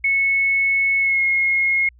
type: tone with pitch glide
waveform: sine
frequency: 2200 to 2157 Hz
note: C#7 to C#7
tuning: -14 to -48 cents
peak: -15 dBFS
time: 0.04-1.89 s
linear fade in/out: 5 ms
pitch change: -34 cents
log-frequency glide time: 0.99-1.22 s
effects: added 60 Hz sine -47 dBFS peak until 1.99 s